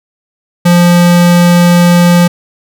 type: tone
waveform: square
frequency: 174.61 Hz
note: F3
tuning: in tune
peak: -4 dBFS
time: 0.65-2.28 s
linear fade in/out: 10 ms
effects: none